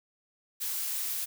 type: noise with high-pass filter sweep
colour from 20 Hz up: blue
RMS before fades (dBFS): -33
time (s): 0.6-1.26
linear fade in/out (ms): 20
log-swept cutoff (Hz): 490 to 980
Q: 0.72
effects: none